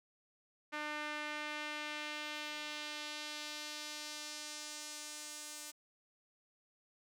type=tone with band-pass filter sweep; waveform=sawtooth; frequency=300.1 Hz; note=D4; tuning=38 cents sharp; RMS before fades=-44 dBFS; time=0.72-5.72 s; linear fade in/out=20 ms; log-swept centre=1800 to 8400 Hz; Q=1.2; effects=none